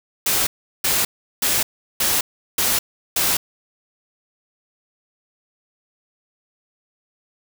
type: noise bursts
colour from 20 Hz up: white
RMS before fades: -19 dBFS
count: 6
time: 0.26-3.37 s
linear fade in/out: 5 ms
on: 210 ms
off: 370 ms
effects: none